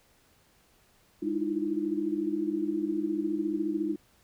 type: tone cluster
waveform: sine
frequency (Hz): 204 / 307.1 / 326.8 / 341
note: G#3 / D#4 / E4 / F4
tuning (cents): -31 / -23 / -15 / -41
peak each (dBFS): -37 / -30 / -34 / -33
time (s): 1.22-3.96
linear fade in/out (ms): 10
effects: pink hiss -64 dBFS RMS until 4.23 s